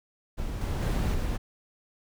brown noise with level steps, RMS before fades -33 / -29 / -26 / -29 dBFS, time 0.37-1.38 s, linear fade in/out 20 ms, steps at 0.61 / 0.81 / 1.14 s, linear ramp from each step 2 ms, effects none

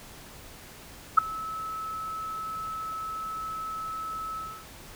sine tone with ADSR envelope, 1300 Hz, E6, 24 cents flat, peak -9 dBFS, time 1.17-4.66 s, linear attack 14 ms, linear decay 5 ms, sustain -23 dB, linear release 290 ms, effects pink hiss -47 dBFS RMS until 4.95 s

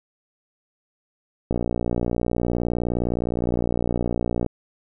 click train, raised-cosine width 2 ms, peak -10 dBFS, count 177, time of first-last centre 1.51-4.463 s, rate 59.6 Hz, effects none

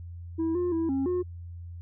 sine tone with pitch steps, 325.7 / 354.8 / 327.9 / 270.1 / 359.5 Hz, E4 / F4 / E4 / C#4 / F#4, -21 / +27 / -9 / -45 / -50 cents, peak -22 dBFS, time 0.38-1.23 s, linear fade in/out 20 ms, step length 170 ms, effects tanh soft clip ceiling -24 dBFS + added 86 Hz sine -38 dBFS peak until 1.81 s

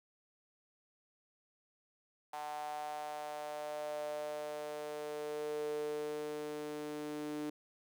sawtooth tone with high-pass filter sweep, 150 Hz, D3, 37 cents sharp, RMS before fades -41 dBFS, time 2.33-7.5 s, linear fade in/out 5 ms, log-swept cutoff 800 to 330 Hz, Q 7, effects none

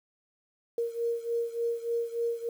sine beating tone pair, 466.2 / 469.6 Hz, A#4 / A#4, 0 / +13 cents, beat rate 3.4 Hz, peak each -30 / -33 dBFS, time 0.78-2.49 s, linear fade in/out 2 ms, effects 9-bit

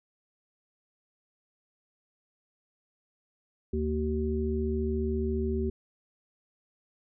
harmonic tone, 76.2 Hz, D#2, 36 cents flat, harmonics 1 / 3 / 5, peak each -30 / -32 / -31 dBFS, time 3.73-5.7 s, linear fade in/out 5 ms, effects none

